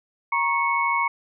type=tone cluster; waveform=sine; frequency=943 / 1096 / 2208 Hz; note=A#5 / C#6 / C#7; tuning=+20 / -20 / -7 cents; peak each=-24 dBFS; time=0.32-1.08 s; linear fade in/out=5 ms; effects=none